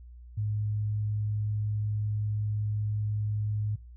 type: tone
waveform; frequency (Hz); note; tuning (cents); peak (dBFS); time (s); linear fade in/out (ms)
sine; 105.5; G#2; +28; -27; 0.37-3.76; 10
effects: noise-tail reverb RT60 0.3 s tail -24 dB re dry + added 60 Hz sine -45 dBFS peak until 3.96 s